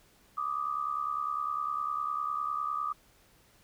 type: tone pair together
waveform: sine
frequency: 1174.7 / 1244.6 Hz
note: D6 / D#6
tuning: 0 / 0 cents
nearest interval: minor second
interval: 100 cents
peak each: -33 / -33 dBFS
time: 0.37-2.93 s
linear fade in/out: 10 ms
effects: pink hiss -63 dBFS RMS until 3.63 s